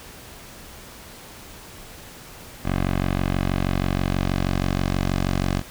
10% pulse tone with low-pass filter sweep, 46.25 Hz, F#1, in tune, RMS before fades -23 dBFS, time 2.63-5.63 s, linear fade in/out 50 ms, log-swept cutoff 2600 to 6900 Hz, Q 0.93, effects pink hiss -42 dBFS RMS until 5.7 s

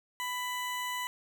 20% pulse tone, 994 Hz, B5, 11 cents sharp, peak -28 dBFS, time 0.2-1.07 s, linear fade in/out 0 ms, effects none

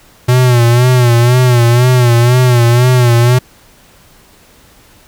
square tone with vibrato, 122.3 Hz, B2, 16 cents flat, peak -6 dBFS, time 0.28-3.39 s, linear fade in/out 10 ms, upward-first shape sine, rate 2 Hz, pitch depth 71 cents each way, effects pink hiss -44 dBFS RMS until 5.07 s

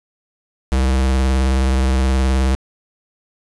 square tone with vibrato, 65.5 Hz, C2, 2 cents sharp, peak -14 dBFS, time 0.72-2.55 s, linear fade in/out 0 ms, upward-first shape sine, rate 19 Hz, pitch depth 42 cents each way, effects resampled to 24000 Hz + 7-bit

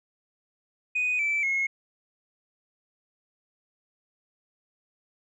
sine tone with pitch steps, 2489 / 2322 / 2167 Hz, D#7 / D7 / C#7, 0 / -20 / -40 cents, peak -22 dBFS, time 0.95-1.67 s, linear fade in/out 10 ms, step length 240 ms, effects tanh soft clip ceiling -20 dBFS

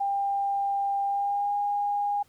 sine tone with pitch glide, 797 to 816.1 Hz, G5 to G#5, +28 to -31 cents, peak -24 dBFS, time 0-2.23 s, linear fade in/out 10 ms, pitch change +41 cents, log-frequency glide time 1.04-1.54 s, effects pink hiss -63 dBFS RMS until 2.28 s

